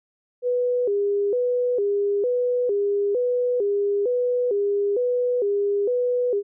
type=tone with vibrato; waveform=sine; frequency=446.7 Hz; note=A4; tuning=26 cents sharp; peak=-19 dBFS; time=0.42-6.43 s; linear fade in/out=50 ms; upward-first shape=square; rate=1.1 Hz; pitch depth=170 cents each way; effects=none